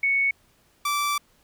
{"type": "tone pair in turn", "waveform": ["sine", "sawtooth"], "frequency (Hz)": [2217, 1164.3], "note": ["C#7", "D6"], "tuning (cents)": [0, -15], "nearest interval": "major seventh", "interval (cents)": 1115, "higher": "first", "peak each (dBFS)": -19, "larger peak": "neither", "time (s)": [[0.03, 0.31], [0.85, 1.18]], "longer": "second", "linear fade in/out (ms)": 5, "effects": ["pink hiss -62 dBFS RMS until 1.43 s"]}